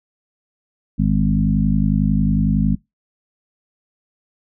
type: harmonic tone with a mistuned harmonic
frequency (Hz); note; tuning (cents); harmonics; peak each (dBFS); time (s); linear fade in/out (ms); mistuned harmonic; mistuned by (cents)
51; G#1; -31; 1 / 2 / 3 / 4 / 5; -20 / -27 / -19 / -18 / -23; 0.98-2.76; 20; 2; -18
effects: noise-tail reverb RT60 0.2 s tail -24 dB re dry

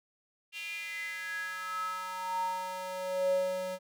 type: tone with high-pass filter sweep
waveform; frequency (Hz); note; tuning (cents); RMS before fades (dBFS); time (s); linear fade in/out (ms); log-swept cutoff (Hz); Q
square; 185; F#3; 0; -35; 0.52-3.79; 50; 2700 to 420; 8.4
effects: none

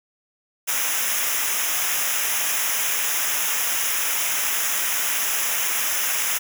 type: noise with comb filter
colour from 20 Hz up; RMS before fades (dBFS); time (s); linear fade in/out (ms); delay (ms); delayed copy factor
white; -23; 0.67-6.39; 20; 0.23; -0.85
effects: none

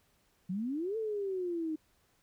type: exponential two-way sweep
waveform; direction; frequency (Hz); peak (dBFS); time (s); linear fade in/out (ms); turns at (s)
sine; up then down; 174.61 to 451.7 to 307.5; -32; 0.49-1.76; 10; 0.97
effects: pink hiss -71 dBFS RMS until 2.22 s

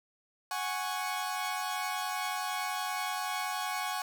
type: chord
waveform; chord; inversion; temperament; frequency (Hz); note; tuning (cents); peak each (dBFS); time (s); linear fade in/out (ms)
sawtooth; F# suspended second; none; equal; 740 / 830.6 / 1108.7; F#5 / G#5 / C#6; 0 / 0 / 0; -33; 0.51-4.02; 2
effects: none

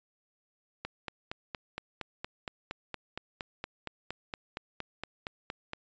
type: click train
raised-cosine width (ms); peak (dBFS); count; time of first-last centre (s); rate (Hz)
0.3; -20; 22; 0.85-5.734; 4.3
effects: resampled to 16000 Hz

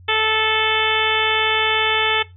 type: harmonic tone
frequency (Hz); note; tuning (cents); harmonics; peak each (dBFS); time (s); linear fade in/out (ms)
437.4; A4; -10; 1 / 2 / 3 / 4 / 5 / 6 / 7 / 8; -24 / -24 / -24 / -24 / -24 / -24 / -24 / -24; 0.08-2.23; 10
effects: noise-tail reverb RT60 0.2 s tail -17 dB re dry + added 90 Hz sine -41 dBFS peak until 2.36 s

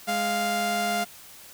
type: tone pair together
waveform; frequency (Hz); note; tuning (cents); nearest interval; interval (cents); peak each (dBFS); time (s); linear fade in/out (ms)
sawtooth; 207.7 / 698.6; G#3 / F5; 0 / 0; octave + major sixth; 2100; -27 / -21; 0.07-1.05; 20
effects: white hiss -47 dBFS RMS until 1.53 s

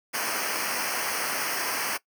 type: noise with comb filter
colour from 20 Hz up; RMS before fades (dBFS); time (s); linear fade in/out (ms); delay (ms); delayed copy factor
pink; -29; 0.13-1.98; 20; 0.27; -0.85
effects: noise-tail reverb RT60 0.1 s tail -20 dB re dry + high-pass 200 Hz 12 dB/octave

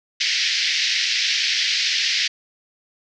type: band-pass noise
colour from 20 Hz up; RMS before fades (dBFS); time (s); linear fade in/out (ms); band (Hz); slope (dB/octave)
white; -21; 0.2-2.28; 10; 1800 to 5500; 48
effects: none

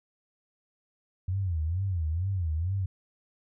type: tone with vibrato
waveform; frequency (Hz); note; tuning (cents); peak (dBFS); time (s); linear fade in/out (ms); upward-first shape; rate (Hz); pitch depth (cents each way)
sine; 87.31; F2; 0; -26; 1.28-2.86; 5; sine; 2.2; 210
effects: none

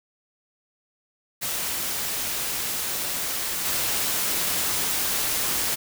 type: noise with level steps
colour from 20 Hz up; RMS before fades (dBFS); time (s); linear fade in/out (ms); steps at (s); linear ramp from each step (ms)
white; -28 / -25; 1.41-5.76; 20; 3.65; 10
effects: none

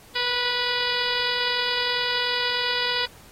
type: harmonic tone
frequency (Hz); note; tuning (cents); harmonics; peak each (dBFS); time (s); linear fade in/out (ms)
490; B4; -14; 1 / 2 / 3 / 4 / 5 / 6 / 7 / 8 / 9 / 10; -33 / -32 / -31 / -31 / -35 / -31 / -32 / -31 / -35 / -33; 0.15-3.06; 10
effects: pink hiss -50 dBFS RMS until 3.31 s + AAC 48 kbps

